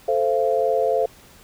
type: chord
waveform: sine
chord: F major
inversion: first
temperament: equal with one note detuned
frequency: 440 / 523.3 / 683.7 Hz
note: A4 / C5 / F5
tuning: 0 / 0 / -37 cents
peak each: -22 / -21 / -22 dBFS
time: 0.08-1.06 s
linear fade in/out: 5 ms
effects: pink hiss -49 dBFS RMS until 1.43 s